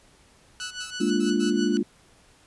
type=tone bursts; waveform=5% pulse; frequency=1310 Hz; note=E6; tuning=11 cents flat; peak=-26 dBFS; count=5; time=0.6-1.506 s; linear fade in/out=10 ms; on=110 ms; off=89 ms
type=tone with tremolo; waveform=15% pulse; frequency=1480 Hz; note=F#6; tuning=in tune; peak=-24 dBFS; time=0.6-1.77 s; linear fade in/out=0 ms; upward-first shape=sine; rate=6.1 Hz; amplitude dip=75%
type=chord; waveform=sine; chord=Bb dominant seventh; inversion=third; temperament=equal; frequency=207.7 / 233.1 / 293.7 / 349.2 Hz; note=Ab3 / Bb3 / D4 / F4; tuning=0 / 0 / 0 / 0 cents; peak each=-26 dBFS; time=1-1.83 s; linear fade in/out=10 ms
effects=pink hiss -57 dBFS RMS until 2.46 s + resampled to 24000 Hz